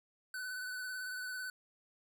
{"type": "tone with vibrato", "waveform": "square", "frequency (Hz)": 1502, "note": "F#6", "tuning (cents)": 26, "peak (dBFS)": -40, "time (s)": [0.34, 1.5], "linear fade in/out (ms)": 2, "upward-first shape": "sine", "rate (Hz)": 18, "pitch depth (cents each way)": 29, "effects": []}